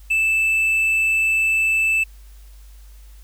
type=tone; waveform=triangle; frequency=2637 Hz; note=E7; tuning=in tune; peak=-14 dBFS; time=0.1-2.04 s; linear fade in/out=10 ms; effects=added 50 Hz sine -40 dBFS peak until 3.23 s + white hiss -55 dBFS RMS until 3.23 s